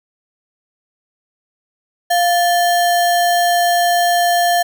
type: tone with sample-and-hold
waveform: sine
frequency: 698.5 Hz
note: F5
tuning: in tune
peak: -11 dBFS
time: 2.1-4.63 s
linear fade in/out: 10 ms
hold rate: 2450 Hz
effects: none